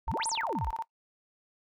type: exponential two-way sweep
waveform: sine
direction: up then down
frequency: 35.25 to 11000 to 35.25 Hz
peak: -31 dBFS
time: 0.07-0.71 s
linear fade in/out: 10 ms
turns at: 0.27 s
type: tone bursts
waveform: sine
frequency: 907 Hz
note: A#5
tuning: 48 cents flat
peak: -30 dBFS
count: 13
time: 0.08-0.823 s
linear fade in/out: 0 ms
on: 35 ms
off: 24 ms
effects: noise-tail reverb RT60 0.1 s tail -20 dB re dry